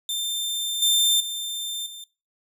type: tone with level steps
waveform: sawtooth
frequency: 3584 Hz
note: A7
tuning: 31 cents sharp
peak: -22 / -14 / -25 / -34 dBFS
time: 0.09-2.04 s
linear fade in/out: 2 ms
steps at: 0.82 / 1.2 / 1.86 s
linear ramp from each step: 5 ms
effects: noise-tail reverb RT60 0.3 s tail -21 dB re dry